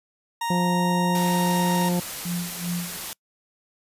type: tone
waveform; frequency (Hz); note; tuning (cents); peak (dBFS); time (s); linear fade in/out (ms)
40% pulse; 932.3; A#5; 0; -24; 0.41-1.89; 5
type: harmonic tone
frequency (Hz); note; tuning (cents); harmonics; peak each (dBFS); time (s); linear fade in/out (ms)
176.8; F3; +22; 1 / 2 / 3 / 4 / 5; -21 / -31 / -31 / -37 / -35; 0.5-2; 5
type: noise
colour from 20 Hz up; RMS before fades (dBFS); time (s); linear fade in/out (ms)
white; -33; 1.15-3.13; 0
type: tone with tremolo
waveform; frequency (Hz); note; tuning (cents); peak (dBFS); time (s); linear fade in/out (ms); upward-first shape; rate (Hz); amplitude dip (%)
sine; 174.61; F3; 0; -24; 2.25-2.97; 5; sine; 2.6; 90
effects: noise-tail reverb RT60 0.1 s tail -26 dB re dry + resampled to 32000 Hz